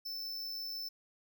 square tone with amplitude modulation, 5290 Hz, E8, 5 cents sharp, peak -37 dBFS, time 0.05-0.89 s, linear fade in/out 10 ms, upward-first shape sine, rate 106 Hz, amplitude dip 40%, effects none

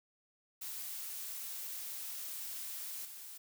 blue noise with level steps, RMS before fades -43 / -49 dBFS, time 0.61-3.38 s, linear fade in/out 10 ms, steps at 3.05 s, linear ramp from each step 2 ms, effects none

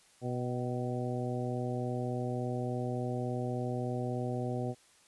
harmonic tone with a mistuned harmonic, 123.47 Hz, B2, in tune, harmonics 1 / 2 / 3 / 4 / 5 / 6, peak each -35 / -38 / -40 / -41 / -42 / -43 dBFS, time 0.21-4.75 s, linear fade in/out 50 ms, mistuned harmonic 6, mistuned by +41 cents, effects white hiss -63 dBFS RMS until 5.07 s + resampled to 24000 Hz

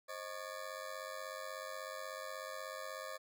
20% pulse ring-modulated tone, 577 Hz, D5, 31 cents flat, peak -35 dBFS, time 0.08-3.18 s, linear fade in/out 20 ms, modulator 48.2 Hz, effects none

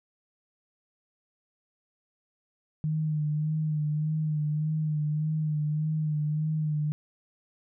sine tone with vibrato, 153.1 Hz, D#3, 28 cents flat, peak -25 dBFS, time 2.84-6.92 s, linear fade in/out 0 ms, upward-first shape sine, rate 1.7 Hz, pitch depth 36 cents each way, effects none

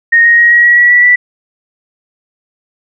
sine tone with pitch steps, 1857 / 1872.1 / 1887.3 / 1902.6 / 1918.1 / 1933.6 / 1949.3 / 1965.2 Hz, A#6 / A#6 / A#6 / A#6 / A#6 / B6 / B6 / B6, -7 / +7 / +21 / +35 / +49 / -37 / -23 / -9 cents, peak -3 dBFS, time 0.12-1.16 s, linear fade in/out 10 ms, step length 130 ms, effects none

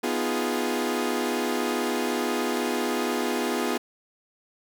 sawtooth chord, F half-diminished seventh, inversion second, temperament equal, 246.9 / 311.1 / 349.2 / 415.3 Hz, Cb4 / Eb4 / F4 / Ab4, 0 / 0 / 0 / 0 cents, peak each -25 / -29 / -26 / -26 dBFS, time 0.03-3.78 s, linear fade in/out 10 ms, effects none

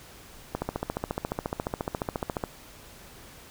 click train, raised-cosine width 1 ms, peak -14 dBFS, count 28, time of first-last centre 0.55-2.438 s, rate 14.3 Hz, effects pink hiss -49 dBFS RMS until 3.5 s

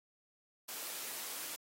white high-pass noise, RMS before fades -43 dBFS, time 0.68-1.56 s, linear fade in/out 10 ms, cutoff 260 Hz, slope 12 dB/octave, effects AAC 48 kbps

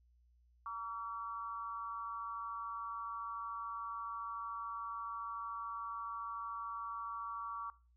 sine tone with amplitude modulation, 1144 Hz, D6, 46 cents flat, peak -36 dBFS, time 0.66-7.7 s, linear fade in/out 2 ms, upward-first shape sine, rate 213 Hz, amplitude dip 85%, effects noise-tail reverb RT60 0.4 s tail -22 dB re dry + added 60 Hz sine -66 dBFS peak until 7.96 s

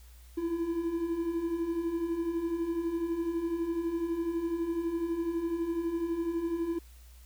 triangle beating tone pair, 325.8 / 337.8 Hz, E4 / E4, -20 / +42 cents, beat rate 12 Hz, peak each -35 / -28 dBFS, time 0.37-6.79 s, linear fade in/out 10 ms, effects added 60 Hz sine -50 dBFS peak until 7.25 s + white hiss -61 dBFS RMS until 7.25 s

